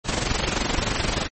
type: noise with amplitude modulation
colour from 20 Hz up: pink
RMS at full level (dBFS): -21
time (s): 0.04-1.29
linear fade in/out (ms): 50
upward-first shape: sine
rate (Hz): 23.1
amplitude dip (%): 65
effects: low-pass 11000 Hz 12 dB/octave + MP3 32 kbps